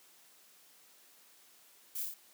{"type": "noise with echo", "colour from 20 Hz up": "violet", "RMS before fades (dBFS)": -39, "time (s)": [1.95, 2.03], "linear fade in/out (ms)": 5, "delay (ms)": 28, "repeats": 4, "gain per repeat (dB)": -2, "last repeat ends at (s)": 2.142, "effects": ["white hiss -62 dBFS RMS until 2.33 s", "high-pass 200 Hz 12 dB/octave"]}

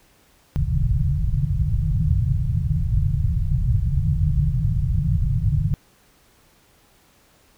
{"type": "low-pass noise", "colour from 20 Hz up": "white", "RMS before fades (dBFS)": -20, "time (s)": [0.56, 5.74], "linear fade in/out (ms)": 0, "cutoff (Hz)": 160, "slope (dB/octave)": 96, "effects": ["pink hiss -57 dBFS RMS until 7.57 s"]}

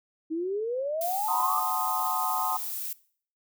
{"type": "exponential sweep", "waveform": "sine", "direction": "up", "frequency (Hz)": [311.1, 1245], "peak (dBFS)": -27, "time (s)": [0.3, 1.61], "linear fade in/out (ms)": 20}
{"type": "noise", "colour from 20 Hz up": "violet", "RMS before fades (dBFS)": -34, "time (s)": [1.01, 2.93], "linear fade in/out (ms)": 2}
{"type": "chord", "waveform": "sine", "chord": "F# diminished seventh", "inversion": "none", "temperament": "equal", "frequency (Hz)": [740, 880, 1046.5, 1244.5], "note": ["F#5", "A5", "C6", "Eb6"], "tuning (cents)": [0, 0, 0, 0], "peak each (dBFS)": [-32, -31, -32, -32], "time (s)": [1.28, 2.57], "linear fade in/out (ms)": 5}
{"effects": ["noise-tail reverb RT60 0.5 s tail -20 dB re dry"]}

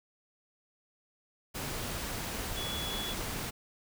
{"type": "tone in noise", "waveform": "sine", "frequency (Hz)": 3389, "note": "G#7", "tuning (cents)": 34, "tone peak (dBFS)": -37, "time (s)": [2.56, 3.14], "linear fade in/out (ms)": 20, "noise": "pink", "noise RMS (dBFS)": -37, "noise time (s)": [1.54, 3.51], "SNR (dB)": -3, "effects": []}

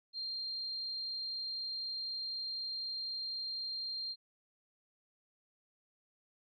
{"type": "tone", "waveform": "sine", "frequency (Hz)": 4188, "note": "C8", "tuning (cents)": 1, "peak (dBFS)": -37, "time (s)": [0.13, 4.16], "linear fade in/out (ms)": 50, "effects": []}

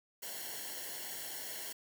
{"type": "noise with comb filter", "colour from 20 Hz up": "white", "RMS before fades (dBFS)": -43, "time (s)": [0.22, 1.73], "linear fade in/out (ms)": 10, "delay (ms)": 0.81, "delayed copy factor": -0.75, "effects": []}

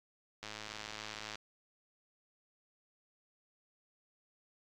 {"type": "click train", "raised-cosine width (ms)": 0.2, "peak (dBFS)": -26, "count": 100, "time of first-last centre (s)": [0.43, 1.355], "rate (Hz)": 107, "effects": ["AAC 48 kbps"]}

